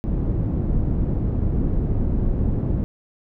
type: low-pass noise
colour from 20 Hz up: pink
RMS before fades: -21 dBFS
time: 0.04-2.84 s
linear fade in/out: 0 ms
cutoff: 260 Hz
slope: 12 dB/octave
effects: none